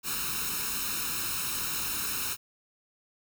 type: noise with comb filter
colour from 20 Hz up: white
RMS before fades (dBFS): -32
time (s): 0.03-2.37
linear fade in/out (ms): 50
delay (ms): 0.75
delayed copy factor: +0.8
effects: none